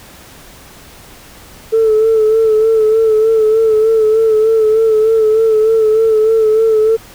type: tone with vibrato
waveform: sine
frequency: 440 Hz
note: A4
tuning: in tune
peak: -6 dBFS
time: 1.72-6.97 s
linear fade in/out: 20 ms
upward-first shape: sine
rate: 3.3 Hz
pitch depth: 38 cents each way
effects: tanh soft clip ceiling -4 dBFS + pink hiss -38 dBFS RMS until 7.14 s